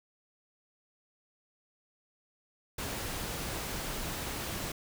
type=noise; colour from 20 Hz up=pink; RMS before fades=-37 dBFS; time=2.78-4.72 s; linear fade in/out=5 ms; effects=none